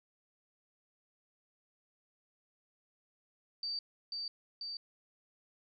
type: tone with echo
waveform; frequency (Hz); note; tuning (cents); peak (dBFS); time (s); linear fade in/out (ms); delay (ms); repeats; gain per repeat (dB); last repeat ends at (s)
sine; 4627; D8; -27; -35; 3.63-3.79; 2; 490; 2; -2; 4.77
effects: none